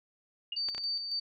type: tone with exponential decay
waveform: sine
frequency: 2845 Hz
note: F7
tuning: 31 cents sharp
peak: -30 dBFS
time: 0.52-0.61 s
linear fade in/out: 5 ms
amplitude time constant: 18 ms
type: tone with tremolo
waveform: sine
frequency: 4596 Hz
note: D8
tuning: 38 cents flat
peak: -30 dBFS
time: 0.56-1.2 s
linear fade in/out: 10 ms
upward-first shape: square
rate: 3.6 Hz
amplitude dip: 45%
type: clicks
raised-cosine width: 0.2 ms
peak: -24 dBFS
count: 3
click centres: 0.687 / 0.748 / 0.78 s
effects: none